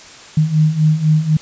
sine beating tone pair, 152.5 / 156.5 Hz, D#3 / D#3, -34 / +10 cents, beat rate 4 Hz, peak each -16 / -12 dBFS, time 0.37-1.37 s, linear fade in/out 5 ms, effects white hiss -38 dBFS RMS until 1.41 s + resampled to 16000 Hz

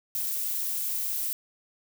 violet noise, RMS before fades -30 dBFS, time 0.15-1.33 s, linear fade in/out 0 ms, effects none

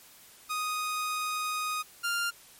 sawtooth tone pair in turn, 1244.5 / 1396.9 Hz, D#6 / F6, 0 / 0 cents, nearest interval major second, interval 200 cents, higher second, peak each -26 / -24 dBFS, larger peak second, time 0.49-1.83 / 2.03-2.31 s, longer first, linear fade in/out 20 ms, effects white hiss -54 dBFS RMS until 2.59 s + MP3 64 kbps

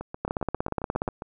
two click trains, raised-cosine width 1 ms, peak -20 / -12 dBFS, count 10 / 15, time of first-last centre 0.01-1.221 / 0.25-1.078 s, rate 7.43 / 16.9 Hz, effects none

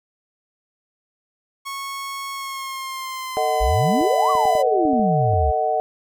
sawtooth tone with pitch glide, 1100 to 1002.9 Hz, C#6 to B5, -14 to +26 cents, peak -24 dBFS, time 1.65-4.63 s, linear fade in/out 20 ms, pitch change -160 cents, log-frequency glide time 2.33-3.8 s
sine chord, D# diminished, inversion second, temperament just, 448 / 622.3 / 746.7 Hz, A4 / D#5 / F#5, +31 / 0 / +16 cents, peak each -25 / -23 / -20 dBFS, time 3.37-5.8 s, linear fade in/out 0 ms
sine exponential two-way sweep, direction up then down, 47.4 to 1165 to 64.4 Hz, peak -18 dBFS, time 3.6-5.52 s, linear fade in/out 20 ms, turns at 4.3 s
clicks, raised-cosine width 2 ms, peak -21 dBFS, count 8, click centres 4.012 / 4.353 / 4.455 / 4.553 / 4.853 / 4.933 / 4.996 / 5.336 s
effects none

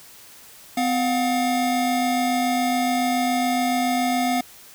square tone pair together, 254 / 714.9 Hz, B3 / F5, +49 / +40 cents, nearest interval octave + tritone, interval 1791 cents, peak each -23 dBFS, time 0.77-4.41 s, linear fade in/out 5 ms, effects white hiss -46 dBFS RMS until 4.74 s

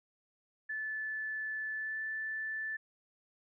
sine tone with pitch glide, 1742 to 1756.1 Hz, A6 to A6, -18 to -4 cents, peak -35 dBFS, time 0.69-2.77 s, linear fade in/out 10 ms, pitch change +14 cents, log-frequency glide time 1.74-2 s, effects none

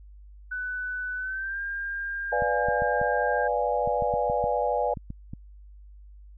sine tone with pitch glide, 1496 to 1603.4 Hz, F#6 to G6, +19 to +39 cents, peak -29 dBFS, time 0.51-3.48 s, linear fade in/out 10 ms, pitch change +120 cents, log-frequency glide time 1.17-1.6 s
sine chord, B diminished seventh, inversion none, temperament equal, 493.9 / 587.3 / 698.5 / 830.6 Hz, B4 / D5 / F5 / Ab5, 0 / 0 / 0 / 0 cents, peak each -28 / -28 / -30 / -28 dBFS, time 2.32-4.94 s, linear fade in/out 5 ms
clicks, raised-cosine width 5 ms, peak -23 dBFS, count 12, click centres 2.422 / 2.686 / 2.821 / 3.015 / 3.875 / 4.023 / 4.139 / 4.299 / 4.441 / 4.972 / 5.104 / 5.335 s
effects added 50 Hz sine -45 dBFS peak until 6.37 s

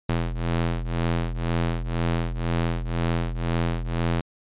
sawtooth ring-modulated tone, 84.4 Hz, E2, 41 cents sharp, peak -16 dBFS, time 0.09-4.21 s, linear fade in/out 5 ms, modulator 41.2 Hz, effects resampled to 8000 Hz

